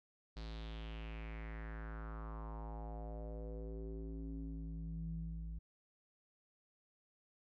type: tone with low-pass filter sweep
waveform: square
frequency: 55 Hz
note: A1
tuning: in tune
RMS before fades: -45 dBFS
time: 0.36-5.59 s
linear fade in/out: 10 ms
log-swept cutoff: 4400 to 120 Hz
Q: 3.9
effects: none